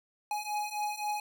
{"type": "beating tone pair", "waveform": "square", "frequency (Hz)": [835, 838.8], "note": ["G#5", "G#5"], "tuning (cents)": [9, 17], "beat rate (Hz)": 3.8, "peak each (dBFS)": [-37, -35], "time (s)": [0.31, 1.2], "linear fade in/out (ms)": 2, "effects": []}